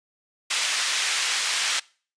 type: band-pass noise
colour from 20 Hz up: pink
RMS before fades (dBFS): -25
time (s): 0.5-1.8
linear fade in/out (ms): 10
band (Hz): 1900 to 7600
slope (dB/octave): 12
effects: noise-tail reverb RT60 0.4 s tail -23 dB re dry + resampled to 22050 Hz